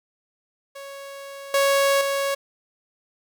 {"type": "tone with level steps", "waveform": "sawtooth", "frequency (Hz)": 554.4, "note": "C#5", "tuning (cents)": 0, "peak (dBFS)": [-32, -13, -18], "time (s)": [0.75, 2.35], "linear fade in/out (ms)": 10, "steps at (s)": [1.54, 2.01], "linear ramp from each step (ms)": 2, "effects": []}